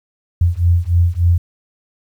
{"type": "beating tone pair", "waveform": "sine", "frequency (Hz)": [84.9, 88.3], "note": ["F2", "F2"], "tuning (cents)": [-48, 20], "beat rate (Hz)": 3.4, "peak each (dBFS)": -14, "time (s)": [0.41, 1.38], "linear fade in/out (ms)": 5, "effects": ["8-bit"]}